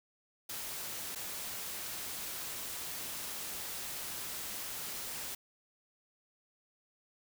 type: noise with dropouts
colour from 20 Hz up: white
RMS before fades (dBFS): -41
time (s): 0.49-5.35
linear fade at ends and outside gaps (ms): 5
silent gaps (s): 1.151-1.157
effects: none